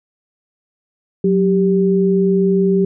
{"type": "tone pair together", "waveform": "sine", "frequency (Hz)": [184.64, 392], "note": ["F#3", "G4"], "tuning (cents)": [-3, 0], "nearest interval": "octave + minor second", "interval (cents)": 1303, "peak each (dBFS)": -14, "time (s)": [1.24, 2.85], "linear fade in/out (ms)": 5, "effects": []}